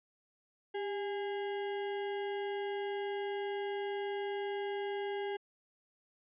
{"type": "tone with sample-and-hold", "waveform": "sine", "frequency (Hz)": 399, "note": "G4", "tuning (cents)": 31, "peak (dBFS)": -34, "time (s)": [0.74, 5.37], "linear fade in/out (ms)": 10, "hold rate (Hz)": 1225, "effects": ["resampled to 8000 Hz"]}